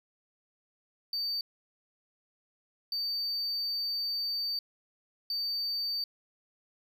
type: tone bursts at uneven times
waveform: triangle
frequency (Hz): 4600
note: D8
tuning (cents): -37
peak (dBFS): -29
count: 3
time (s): 1.13-1.41 / 2.92-4.59 / 5.3-6.04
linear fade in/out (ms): 2
effects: none